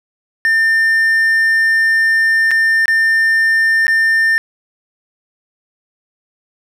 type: tone with dropouts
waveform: triangle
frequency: 1800 Hz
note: A6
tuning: 39 cents sharp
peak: -8 dBFS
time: 0.45-4.38 s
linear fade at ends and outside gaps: 0 ms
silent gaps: 2.509-2.514 / 2.857-2.881 / 3.868-3.88 s
effects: none